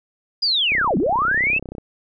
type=linear two-way sweep; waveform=sine; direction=down then up; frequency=4978 to 156.7 to 2717 Hz; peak=-16 dBFS; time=0.42-1.59 s; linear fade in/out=10 ms; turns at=0.97 s
type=click train; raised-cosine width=2 ms; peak=-19 dBFS; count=35; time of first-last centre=0.72-1.782 s; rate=32 Hz
effects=none